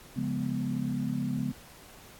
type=chord; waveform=sine; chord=C# dominant seventh; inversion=none; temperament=equal; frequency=138.59 / 174.61 / 207.7 / 246.9 Hz; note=C#3 / E#3 / G#3 / B3; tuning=0 / 0 / 0 / 0 cents; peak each=-34 / -37 / -34 / -32 dBFS; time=0.16-1.52 s; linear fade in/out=10 ms; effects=pink hiss -52 dBFS RMS until 2.19 s + AAC 64 kbps